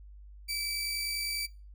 sawtooth tone pair together, 2309 / 4668 Hz, D7 / D8, -30 / -11 cents, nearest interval octave, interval 1219 cents, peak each -32 / -31 dBFS, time 0.48-1.47 s, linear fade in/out 20 ms, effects noise-tail reverb RT60 0.3 s tail -21 dB re dry + added 50 Hz sine -47 dBFS peak until 1.74 s

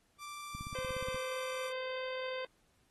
sawtooth tone, 1174.7 Hz, D6, in tune, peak -40 dBFS, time 0.18-1.73 s, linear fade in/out 50 ms
click train, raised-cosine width 5 ms, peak -32 dBFS, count 11, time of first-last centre 0.55-1.145 s, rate 16.8 Hz
harmonic tone, 516 Hz, C5, 24 cents flat, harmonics 1 / 2 / 3 / 4 / 5 / 6 / 7 / 9, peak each -38 / -47 / -49 / -49 / -52 / -53 / -52 / -58 dBFS, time 0.75-2.45 s, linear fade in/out 2 ms
effects pink hiss -73 dBFS RMS until 2.9 s + AAC 32 kbps

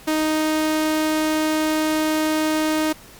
sawtooth tone, 311.1 Hz, D#4, in tune, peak -14 dBFS, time 0.07-2.93 s, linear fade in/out 10 ms, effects pink hiss -44 dBFS RMS until 3.19 s + MP3 96 kbps

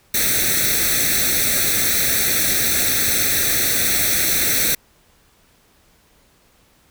white noise with comb filter, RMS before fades -18 dBFS, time 0.14-4.75 s, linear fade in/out 5 ms, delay 0.5 ms, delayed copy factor +0.9, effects pink hiss -56 dBFS RMS until 6.9 s

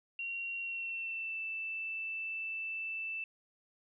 sine tone with pitch glide, 2748 to 2651 Hz, F7 to E7, -29 to +9 cents, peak -36 dBFS, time 0.19-3.24 s, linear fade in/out 2 ms, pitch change -62 cents, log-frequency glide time 0.6-1.4 s, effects none

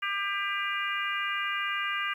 harmonic tone with a mistuned harmonic, 398.6 Hz, G4, 29 cents sharp, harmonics 3 / 4 / 5 / 6 / 7, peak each -33 / -34 / -35 / -36 / -36 dBFS, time 0.02-2.14 s, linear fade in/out 10 ms, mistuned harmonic 7, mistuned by +23 cents, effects 10-bit

